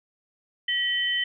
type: tone pair together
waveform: sine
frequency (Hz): 1928 / 3061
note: B6 / G7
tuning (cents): -42 / -42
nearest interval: minor sixth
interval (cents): 800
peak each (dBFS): -26 / -25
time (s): 0.68-1.24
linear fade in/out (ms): 5
effects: none